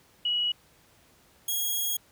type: tone pair in turn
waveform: sine / 5% pulse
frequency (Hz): 2918 / 3296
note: F#7 / G#7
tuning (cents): -25 / -14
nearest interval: major second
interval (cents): 211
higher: second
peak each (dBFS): -24 / -18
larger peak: second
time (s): 0.25-0.52 / 1.48-1.97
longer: second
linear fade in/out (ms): 5
effects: pink hiss -60 dBFS RMS until 2.11 s + high-pass 60 Hz 12 dB/octave